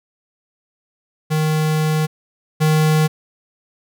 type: tone pair in turn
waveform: square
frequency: 155.4 / 155.4 Hz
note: D#3 / D#3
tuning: -2 / -2 cents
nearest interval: unison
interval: 0 cents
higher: neither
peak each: -16 / -13 dBFS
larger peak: second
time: 1.3-2.07 / 2.6-3.08 s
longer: first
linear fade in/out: 20 ms
effects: none